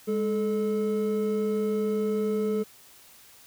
triangle tone pair together, 205.8 / 433.6 Hz, G#3 / A4, -16 / -25 cents, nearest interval octave + minor second, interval 1291 cents, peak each -26 / -24 dBFS, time 0.07-2.64 s, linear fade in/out 20 ms, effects white hiss -53 dBFS RMS until 3.46 s

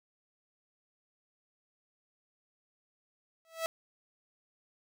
sawtooth tone with exponential growth, 653 Hz, E5, 17 cents flat, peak -24 dBFS, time 3.45-3.66 s, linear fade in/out 0 ms, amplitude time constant 44 ms, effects none

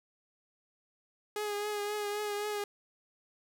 sawtooth tone with vibrato, 415.3 Hz, G#4, in tune, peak -29 dBFS, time 1.36-2.64 s, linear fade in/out 2 ms, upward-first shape triangle, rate 3.8 Hz, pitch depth 33 cents each way, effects none

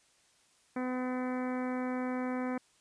harmonic tone, 253.1 Hz, B3, 43 cents sharp, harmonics 1 / 2 / 3 / 4 / 5 / 6 / 7 / 8 / 9, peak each -33 / -39 / -43 / -45 / -47 / -49 / -50 / -51 / -52 dBFS, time 0.76-2.58 s, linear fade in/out 5 ms, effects white hiss -67 dBFS RMS until 2.8 s + resampled to 22050 Hz

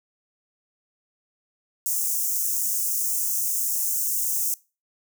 white high-pass noise, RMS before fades -25 dBFS, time 1.86-4.54 s, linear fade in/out 0 ms, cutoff 6000 Hz, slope 48 dB/octave, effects noise-tail reverb RT60 0.3 s tail -22 dB re dry

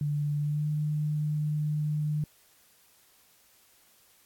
sine tone with pitch glide, 146.83 to 150.78 Hz, D3 to D3, 0 to +46 cents, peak -26 dBFS, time 0.01-2.24 s, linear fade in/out 2 ms, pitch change +46 cents, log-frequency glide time 0.4-0.68 s, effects white hiss -62 dBFS RMS until 4.25 s + AAC 64 kbps

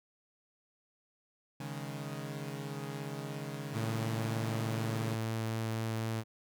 sawtooth chord, C# suspended second, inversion none, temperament equal, 138.59 / 155.56 / 207.7 Hz, C#3 / D#3 / G#3, 0 / 0 / 0 cents, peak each -37 / -39 / -42 dBFS, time 1.6-5.15 s, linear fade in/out 5 ms
sawtooth tone, 112 Hz, A2, 31 cents sharp, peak -29 dBFS, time 3.72-6.24 s, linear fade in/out 50 ms
effects none

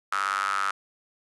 sawtooth tone with high-pass filter, 98.3 Hz, G2, 5 cents sharp, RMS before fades -27 dBFS, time 0.12-0.71 s, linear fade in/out 5 ms, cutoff 1300 Hz, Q 9.3, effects resampled to 24000 Hz

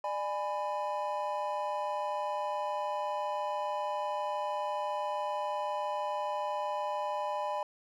triangle chord, G# diminished, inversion second, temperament just, 598 / 830.6 / 996.7 Hz, D5 / G#5 / B5, +31 / 0 / +16 cents, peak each -34 / -34 / -34 dBFS, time 0.04-7.63 s, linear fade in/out 2 ms, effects none

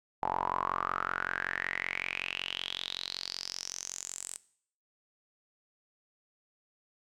sawtooth tone with band-pass filter sweep, 45.3 Hz, F#1, 36 cents flat, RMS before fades -36 dBFS, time 0.22-4.38 s, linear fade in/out 10 ms, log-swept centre 850 to 8400 Hz, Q 7.9, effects noise-tail reverb RT60 0.6 s tail -19 dB re dry

